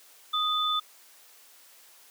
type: tone pair together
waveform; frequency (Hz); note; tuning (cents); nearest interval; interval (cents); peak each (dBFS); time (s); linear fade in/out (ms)
sine; 1244.5 / 3517; D#6 / A7; 0 / -1; octave + tritone; 1799; -27 / -27; 0.33-0.8; 10
effects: white hiss -55 dBFS RMS until 2.1 s + high-pass 400 Hz 12 dB/octave